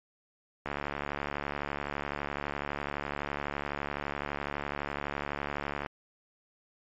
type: click train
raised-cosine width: 0.5 ms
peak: -18 dBFS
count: 375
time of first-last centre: 0.66-5.862 s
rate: 71.9 Hz
effects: MP3 48 kbps